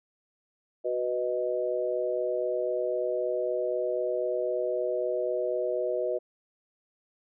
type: chord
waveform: sine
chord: B major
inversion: second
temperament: equal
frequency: 370 / 493.9 / 622.3 Hz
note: F#4 / B4 / D#5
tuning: 0 / 0 / 0 cents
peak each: -32 / -30 / -30 dBFS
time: 0.84-6.19 s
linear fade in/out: 20 ms
effects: none